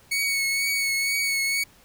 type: tone with vibrato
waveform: sawtooth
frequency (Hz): 2219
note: C#7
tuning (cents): +1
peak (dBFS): -19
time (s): 0.11-1.64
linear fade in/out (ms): 10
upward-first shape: triangle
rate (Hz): 2.1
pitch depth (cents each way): 30
effects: pink hiss -55 dBFS RMS until 1.84 s